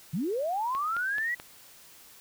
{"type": "linear sweep", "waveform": "sine", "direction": "up", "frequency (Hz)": [136.7, 1975.5], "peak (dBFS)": -27, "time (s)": [0.13, 1.35], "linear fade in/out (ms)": 10}
{"type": "click train", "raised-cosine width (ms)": 0.3, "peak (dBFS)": -24, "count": 4, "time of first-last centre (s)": [0.75, 1.399], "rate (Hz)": 4.62}
{"effects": ["white hiss -53 dBFS RMS until 2.2 s"]}